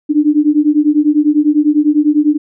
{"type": "beating tone pair", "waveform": "sine", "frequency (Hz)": [293.7, 303.7], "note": ["D4", "D#4"], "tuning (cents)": [0, -42], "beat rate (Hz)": 10, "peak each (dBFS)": -11, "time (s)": [0.09, 2.38], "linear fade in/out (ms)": 20, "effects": []}